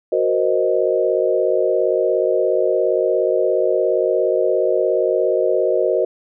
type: chord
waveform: sine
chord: C half-diminished seventh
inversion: second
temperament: equal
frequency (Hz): 370 / 466.2 / 523.3 / 622.3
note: Gb4 / Bb4 / C5 / Eb5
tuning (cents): 0 / 0 / 0 / 0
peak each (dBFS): -20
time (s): 0.12-6.05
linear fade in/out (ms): 5
effects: none